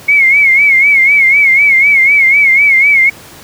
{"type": "tone with vibrato", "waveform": "sine", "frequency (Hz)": 2200, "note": "C#7", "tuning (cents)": -14, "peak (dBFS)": -4, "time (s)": [0.08, 3.1], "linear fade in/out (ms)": 10, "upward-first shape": "sine", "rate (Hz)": 4, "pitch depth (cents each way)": 89, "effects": ["pink hiss -34 dBFS RMS until 3.43 s", "high-pass 80 Hz 12 dB/octave"]}